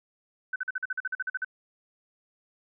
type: tone bursts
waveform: sine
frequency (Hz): 1517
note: F#6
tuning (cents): +43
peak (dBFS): -27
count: 13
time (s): 0.53-1.447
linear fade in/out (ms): 5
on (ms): 29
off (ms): 45
effects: none